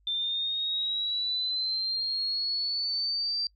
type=linear sweep; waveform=sine; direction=up; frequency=3558 to 4699 Hz; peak=-27 dBFS; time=0.07-3.47 s; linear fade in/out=2 ms; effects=noise-tail reverb RT60 0.1 s tail -25 dB re dry + added 50 Hz sine -62 dBFS peak until 3.55 s